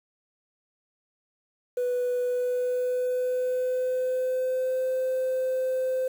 sine tone with pitch glide, 493.9 to 516.7 Hz, B4 to C5, 0 to -22 cents, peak -22 dBFS, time 1.77-6.08 s, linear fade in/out 5 ms, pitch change +78 cents, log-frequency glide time 2.23-4.88 s, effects tanh soft clip ceiling -22 dBFS + 8-bit

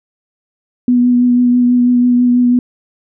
sine tone with vibrato, 245.4 Hz, B3, 11 cents flat, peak -7 dBFS, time 0.88-2.59 s, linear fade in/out 2 ms, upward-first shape triangle, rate 6.1 Hz, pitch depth 19 cents each way, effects none

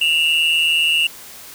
triangle tone pair together, 2712 / 2871 Hz, E7 / F7, +49 / +47 cents, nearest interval minor second, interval 98 cents, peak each -15 dBFS, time 0.01-1.07 s, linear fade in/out 5 ms, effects white hiss -38 dBFS RMS until 1.54 s

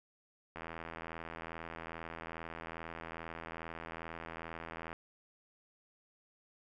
click train, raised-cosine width 0.5 ms, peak -28 dBFS, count 361, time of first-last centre 0.56-4.929 s, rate 82.4 Hz, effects none

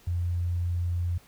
sine tone, 87.31 Hz, F2, in tune, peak -25 dBFS, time 0.07-1.18 s, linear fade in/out 5 ms, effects pink hiss -57 dBFS RMS until 1.27 s

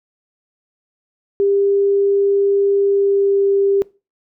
sine tone with pitch glide, 398.8 to 396.3 Hz, G4 to G4, +30 to +19 cents, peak -12 dBFS, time 1.4-3.82 s, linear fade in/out 0 ms, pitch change -11 cents, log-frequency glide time 2.81-3.48 s, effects noise-tail reverb RT60 0.3 s tail -22 dB re dry

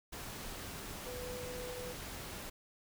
sine tone in noise, 496.6 Hz, B4, 9 cents sharp, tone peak -43 dBFS, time 1.06-1.93 s, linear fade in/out 10 ms, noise pink, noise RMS -45 dBFS, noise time 0.12-2.5 s, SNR -1 dB, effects none

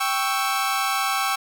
sawtooth chord, C# diminished, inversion second, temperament equal, 784 / 1108.7 / 1318.5 Hz, G5 / C#6 / E6, 0 / 0 / 0 cents, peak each -22 dBFS, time 0-1.36 s, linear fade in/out 10 ms, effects none

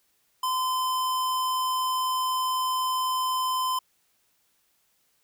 square tone, 1026 Hz, C6, 34 cents flat, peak -25 dBFS, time 0.43-3.79 s, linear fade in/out 5 ms, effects white hiss -69 dBFS RMS until 5.23 s

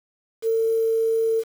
sine tone with quantisation, 450.4 Hz, A4, 40 cents sharp, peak -18 dBFS, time 0.42-1.44 s, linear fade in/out 50 ms, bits 7, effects none

